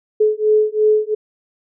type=beating tone pair; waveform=sine; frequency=426.7 / 429.6 Hz; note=G#4 / A4; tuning=+47 / -41 cents; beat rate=2.9 Hz; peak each=-15 dBFS; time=0.2-1.15 s; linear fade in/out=10 ms; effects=none